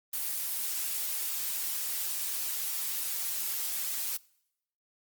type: noise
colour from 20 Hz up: blue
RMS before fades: -33 dBFS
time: 0.13-4.17 s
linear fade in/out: 5 ms
effects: noise-tail reverb RT60 0.8 s tail -24 dB re dry + Opus 24 kbps